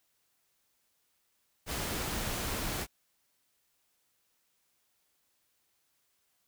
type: noise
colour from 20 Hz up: pink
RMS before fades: -35 dBFS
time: 1.66-2.87 s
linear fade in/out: 50 ms
effects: white hiss -75 dBFS RMS until 6.47 s